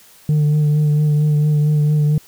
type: tone with vibrato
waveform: sine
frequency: 150 Hz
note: D3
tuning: 37 cents sharp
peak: -9 dBFS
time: 0.29-2.18 s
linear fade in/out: 2 ms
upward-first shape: sine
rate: 4.4 Hz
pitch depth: 22 cents each way
effects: tanh soft clip ceiling -11 dBFS + white hiss -47 dBFS RMS until 2.27 s